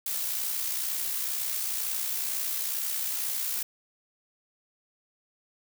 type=noise with amplitude modulation; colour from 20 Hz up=blue; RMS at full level=-29 dBFS; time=0.06-3.63 s; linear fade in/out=5 ms; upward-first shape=sine; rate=62.1 Hz; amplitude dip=40%; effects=none